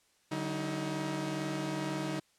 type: tone cluster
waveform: sawtooth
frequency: 147.5 / 190 / 317.1 Hz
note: D3 / F#3 / D#4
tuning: +8 / +46 / +33 cents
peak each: -34 / -36 / -32 dBFS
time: 0.31-2.2 s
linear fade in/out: 10 ms
effects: white hiss -69 dBFS RMS until 2.38 s + low-pass 9000 Hz 12 dB/octave